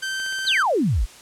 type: tone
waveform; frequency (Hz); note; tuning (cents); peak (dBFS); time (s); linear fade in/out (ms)
sawtooth; 1554; G6; -16; -21; 0.02-0.63; 10
type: click train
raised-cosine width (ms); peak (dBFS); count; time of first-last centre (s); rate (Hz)
0.3; -26; 7; 0.2-0.577; 15.9
type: exponential sweep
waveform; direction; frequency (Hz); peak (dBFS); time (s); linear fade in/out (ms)
sine; down; 4621 to 39.25; -17; 0.46-1.06; 20
effects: white hiss -45 dBFS RMS until 1.21 s + low-pass 9000 Hz 12 dB/octave